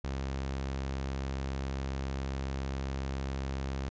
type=tone; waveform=sawtooth; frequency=67.3 Hz; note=C2; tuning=49 cents sharp; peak=-29 dBFS; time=0.04-3.89 s; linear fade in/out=0 ms; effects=resampled to 16000 Hz